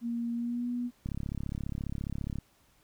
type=tone with pitch glide; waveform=sine; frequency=234.9 to 243.3 Hz; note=A#3 to B3; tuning=+13 to -26 cents; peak=-30 dBFS; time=0.01-0.91 s; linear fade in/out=50 ms; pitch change=+61 cents; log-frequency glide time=0.34-0.68 s
type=click train; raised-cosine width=5 ms; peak=-23 dBFS; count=47; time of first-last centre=1.06-2.386 s; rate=34.7 Hz
effects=pink hiss -66 dBFS RMS until 2.83 s